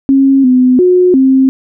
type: tone with pitch steps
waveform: sine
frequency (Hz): 271.1 / 253.4 / 362.6 / 264.7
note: C#4 / B3 / F#4 / C4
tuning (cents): -38 / +45 / -35 / +20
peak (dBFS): -4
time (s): 0.09-1.49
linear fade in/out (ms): 0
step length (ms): 350
effects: none